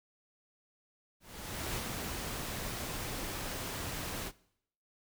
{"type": "noise with ADSR envelope", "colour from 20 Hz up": "pink", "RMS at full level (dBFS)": -36, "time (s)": [1.2, 4.32], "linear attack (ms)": 570, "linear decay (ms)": 35, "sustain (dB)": -3, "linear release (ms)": 54, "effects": ["noise-tail reverb RT60 0.7 s tail -21 dB re dry"]}